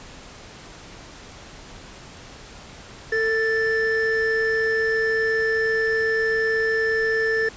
triangle tone pair together, 446.4 / 1764 Hz, A4 / A6, +25 / +4 cents, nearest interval 2 octaves, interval 2379 cents, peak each -20 dBFS, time 3.12-7.49 s, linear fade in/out 5 ms, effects pink hiss -42 dBFS RMS until 7.56 s + resampled to 16000 Hz

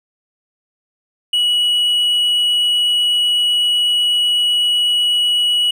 triangle tone, 2927 Hz, F#7, 19 cents flat, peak -11 dBFS, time 1.33-5.71 s, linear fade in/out 5 ms, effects none

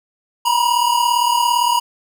square tone pair together, 951 / 988.6 Hz, A#5 / B5, +34 / +1 cents, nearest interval minor second, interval 67 cents, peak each -16 / -19 dBFS, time 0.45-1.8 s, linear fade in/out 10 ms, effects none

